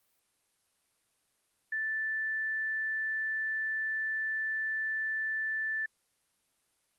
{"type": "tone", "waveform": "sine", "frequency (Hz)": 1760, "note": "A6", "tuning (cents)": 0, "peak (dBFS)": -30, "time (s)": [1.72, 5.86], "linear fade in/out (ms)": 5, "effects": ["white hiss -74 dBFS RMS until 6.98 s", "Opus 32 kbps"]}